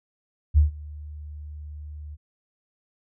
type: tone with ADSR envelope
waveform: sine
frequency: 74.8 Hz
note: D2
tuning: 32 cents sharp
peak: -11 dBFS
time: 0.54-2.17 s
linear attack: 35 ms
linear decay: 130 ms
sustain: -24 dB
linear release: 35 ms
effects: none